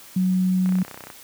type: tone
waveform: sine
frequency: 185 Hz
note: F#3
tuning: in tune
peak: -17 dBFS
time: 0.16-0.83 s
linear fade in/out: 5 ms
type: click train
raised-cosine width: 0.5 ms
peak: -22 dBFS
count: 15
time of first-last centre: 0.66-1.102 s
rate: 31.7 Hz
effects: white hiss -45 dBFS RMS until 1.23 s + high-pass 80 Hz 12 dB/octave